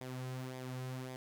sawtooth tone with flanger, 128.4 Hz, C3, 32 cents flat, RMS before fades -43 dBFS, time 0.01-1.16 s, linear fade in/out 0 ms, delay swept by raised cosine 0.7 to 3.5 ms, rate 1.8 Hz, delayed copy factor -0.55, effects none

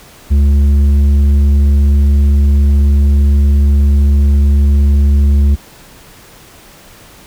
sine tone with tanh clipping, 71 Hz, C#2, 42 cents sharp, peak -7 dBFS, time 0.3-5.56 s, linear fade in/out 20 ms, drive 7 dB, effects pink hiss -39 dBFS RMS until 7.26 s

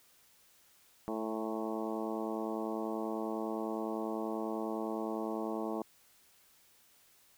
harmonic tone with a mistuned harmonic, 110 Hz, A2, in tune, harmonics 2 / 3 / 4 / 5 / 6 / 7 / 8 / 9 / 10, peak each -40 / -39 / -41 / -45 / -43 / -46 / -46 / -50 / -48 dBFS, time 1.08-5.82 s, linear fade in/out 0 ms, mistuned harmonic 7, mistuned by +24 cents, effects white hiss -65 dBFS RMS until 7.37 s

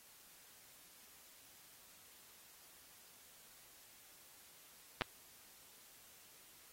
clicks, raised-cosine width 0.3 ms, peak -18 dBFS, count 2, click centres 5.011 / 5.019 s, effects white hiss -62 dBFS RMS until 6.72 s + AAC 48 kbps

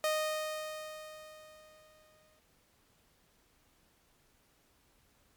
sawtooth tone with exponential decay, 619 Hz, D#5, 9 cents flat, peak -24 dBFS, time 0.04-2.39 s, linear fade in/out 1 ms, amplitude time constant 510 ms, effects pink hiss -69 dBFS RMS until 5.36 s + MP3 96 kbps

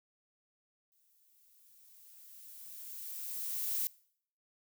violet noise with exponential growth, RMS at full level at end -33 dBFS, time 0.92-3.87 s, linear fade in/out 0 ms, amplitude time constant 640 ms, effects noise-tail reverb RT60 0.6 s tail -22 dB re dry

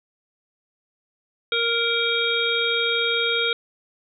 harmonic tone, 466.2 Hz, A#4, in tune, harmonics 1 / 3 / 5 / 7 / 8, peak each -26 / -26 / -26 / -26 / -26 dBFS, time 1.52-3.53 s, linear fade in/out 2 ms, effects none

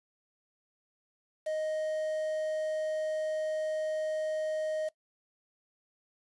triangle tone with quantisation, 623 Hz, D#5, 2 cents sharp, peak -28 dBFS, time 1.46-4.89 s, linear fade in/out 10 ms, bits 8, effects noise-tail reverb RT60 0.1 s tail -20 dB re dry + resampled to 24000 Hz

